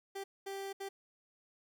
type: tone bursts at uneven times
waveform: 30% pulse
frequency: 392 Hz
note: G4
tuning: in tune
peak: -37 dBFS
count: 3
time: 0.15-0.24 / 0.46-0.73 / 0.8-0.89 s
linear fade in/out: 10 ms
effects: none